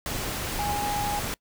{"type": "tone in noise", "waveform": "sine", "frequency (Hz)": 824, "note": "G#5", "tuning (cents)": -14, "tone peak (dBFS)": -27, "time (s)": [0.59, 1.19], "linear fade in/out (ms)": 0, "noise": "pink", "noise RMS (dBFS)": -31, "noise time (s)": [0.06, 1.34], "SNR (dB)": 1, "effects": ["noise-tail reverb RT60 0.1 s tail -24 dB re dry"]}